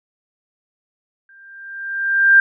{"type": "tone with exponential growth", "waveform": "sine", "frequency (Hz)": 1588, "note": "G6", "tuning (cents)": 22, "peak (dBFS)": -5, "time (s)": [1.29, 2.4], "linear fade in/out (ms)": 2, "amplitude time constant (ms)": 240, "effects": []}